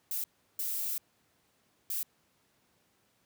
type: noise bursts at uneven times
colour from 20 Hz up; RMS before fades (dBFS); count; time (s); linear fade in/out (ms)
violet; -34; 3; 0.11-0.24 / 0.59-0.98 / 1.9-2.03; 2
effects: pink hiss -71 dBFS RMS until 3.25 s + high-pass 100 Hz 12 dB/octave